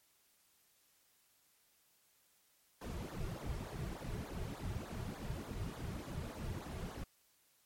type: noise with flanger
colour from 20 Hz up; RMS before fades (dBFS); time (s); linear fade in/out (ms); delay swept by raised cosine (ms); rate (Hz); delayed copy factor
brown; -43; 2.81-7.04; 5; 0.35 to 3.95; 3.4; -0.95
effects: white hiss -72 dBFS RMS until 7.65 s + MP3 64 kbps